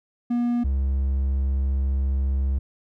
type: tone pair in turn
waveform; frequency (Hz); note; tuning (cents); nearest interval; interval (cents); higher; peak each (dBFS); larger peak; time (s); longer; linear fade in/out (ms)
triangle; 240 / 67.35; B3 / C#2; -49 / -49; octave + minor seventh; 2200; first; -18; neither; 0.3-0.64 / 0.64-2.59; second; 10
effects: none